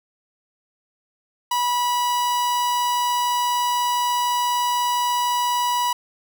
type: tone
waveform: 45% pulse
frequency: 977 Hz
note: B5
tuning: 19 cents flat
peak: -19 dBFS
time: 1.51-5.93 s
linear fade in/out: 5 ms
effects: none